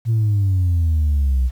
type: exponential sweep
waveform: sine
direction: down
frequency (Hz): 116.8 to 61.5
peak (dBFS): -12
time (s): 0.05-1.51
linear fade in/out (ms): 50
effects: tanh soft clip ceiling -12 dBFS + 8-bit